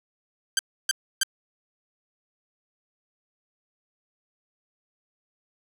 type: tone bursts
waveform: 10% pulse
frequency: 1568 Hz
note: G6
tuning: in tune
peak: -11 dBFS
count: 3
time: 0.57-1.233 s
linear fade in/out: 2 ms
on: 21 ms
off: 300 ms
effects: none